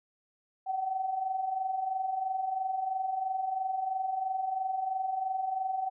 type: tone pair together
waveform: sine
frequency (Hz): 740 / 763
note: F#5 / G5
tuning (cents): 0 / -47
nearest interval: minor second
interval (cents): 53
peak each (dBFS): -37 / -30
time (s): 0.66-5.9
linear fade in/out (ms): 20
effects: none